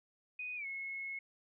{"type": "tone with pitch glide", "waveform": "sine", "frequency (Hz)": [2489, 2179], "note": ["D#7", "C#7"], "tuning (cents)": [0, -30], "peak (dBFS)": -39, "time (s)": [0.39, 1.19], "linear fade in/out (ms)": 5, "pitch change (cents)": -230, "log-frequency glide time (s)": [0.56, 0.66], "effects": []}